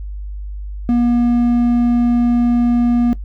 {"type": "tone", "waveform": "triangle", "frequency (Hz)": 239.7, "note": "A#3", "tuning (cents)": 48, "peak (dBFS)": -9, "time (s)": [0.89, 3.13], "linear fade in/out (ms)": 0, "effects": ["noise-tail reverb RT60 0.1 s tail -17 dB re dry", "added 50 Hz sine -24 dBFS peak until 3.24 s"]}